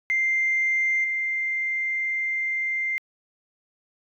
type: tone with level steps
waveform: sine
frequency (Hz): 2093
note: C7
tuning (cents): 0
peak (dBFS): -19 / -23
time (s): 0.1-2.98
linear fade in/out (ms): 0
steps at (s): 1.04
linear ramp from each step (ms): 2
effects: tanh soft clip ceiling -15 dBFS